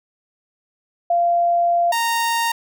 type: tone pair in turn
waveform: sine / sawtooth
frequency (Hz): 691 / 926.4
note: F5 / A#5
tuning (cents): -19 / -11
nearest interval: perfect fourth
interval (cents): 508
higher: second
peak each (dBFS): -14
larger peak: neither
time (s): 1.1-1.92 / 1.92-2.52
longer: first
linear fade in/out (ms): 5
effects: none